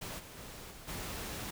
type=noise with level steps; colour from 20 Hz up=pink; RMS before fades=-42 / -50 / -48 / -51 / -41 dBFS; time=0.01-1.51 s; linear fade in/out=10 ms; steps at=0.18 / 0.37 / 0.7 / 0.87 s; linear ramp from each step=20 ms; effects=none